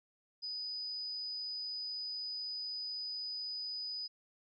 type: tone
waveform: sine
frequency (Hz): 4978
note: D#8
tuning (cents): 0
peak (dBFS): -38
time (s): 0.42-4.08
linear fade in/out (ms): 20
effects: none